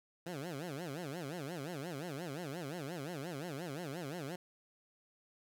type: tone with vibrato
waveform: 15% pulse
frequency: 155.9 Hz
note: D#3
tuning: 4 cents sharp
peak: -34 dBFS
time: 0.26-4.36 s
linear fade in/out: 5 ms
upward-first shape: sine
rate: 5.7 Hz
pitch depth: 270 cents each way
effects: none